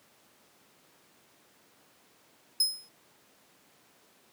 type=tone with exponential decay; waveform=sawtooth; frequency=5120 Hz; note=D#8; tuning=49 cents sharp; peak=-17 dBFS; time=2.6-2.89 s; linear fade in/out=5 ms; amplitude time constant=61 ms; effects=pink hiss -62 dBFS RMS until 4.32 s + high-pass 200 Hz 12 dB/octave